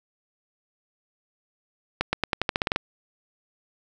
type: accelerating click train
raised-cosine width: 0.3 ms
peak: -6 dBFS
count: 11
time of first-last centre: 2.01-2.761 s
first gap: 120 ms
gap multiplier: 0.89
effects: none